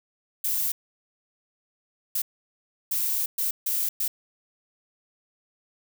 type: noise bursts at uneven times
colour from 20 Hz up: violet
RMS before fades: -26 dBFS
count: 6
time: 0.44-0.72 / 2.15-2.22 / 2.91-3.26 / 3.38-3.51 / 3.66-3.89 / 4-4.08 s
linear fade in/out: 5 ms
effects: none